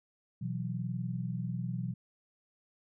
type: chord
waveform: sine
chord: B suspended fourth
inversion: none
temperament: equal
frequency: 123.47 / 164.81 / 185 Hz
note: B2 / E3 / F#3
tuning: 0 / 0 / 0 cents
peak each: -36 / -38 / -38 dBFS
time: 0.41-1.94 s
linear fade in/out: 10 ms
effects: none